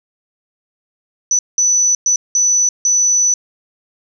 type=tone bursts at uneven times; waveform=sine; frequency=5970 Hz; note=F#8; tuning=15 cents sharp; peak=-10 dBFS; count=5; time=1.31-1.39 / 1.58-1.95 / 2.06-2.16 / 2.35-2.69 / 2.85-3.34 s; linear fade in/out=2 ms; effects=none